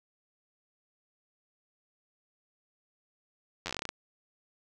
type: slowing click train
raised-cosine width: 0.2 ms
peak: -17 dBFS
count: 12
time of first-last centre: 3.66-3.89 s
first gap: 10 ms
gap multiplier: 1.14
effects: none